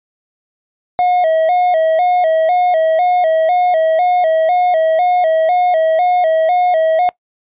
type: tone with vibrato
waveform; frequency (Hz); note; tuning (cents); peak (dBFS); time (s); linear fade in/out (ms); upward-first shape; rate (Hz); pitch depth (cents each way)
triangle; 680; F5; -46; -8; 0.99-7.09; 0; square; 2; 100
effects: noise-tail reverb RT60 0.1 s tail -22 dB re dry + resampled to 8000 Hz